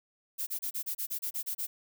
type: noise bursts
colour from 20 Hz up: violet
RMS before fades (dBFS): -34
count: 11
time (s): 0.38-1.67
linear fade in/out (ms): 20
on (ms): 90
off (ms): 30
effects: none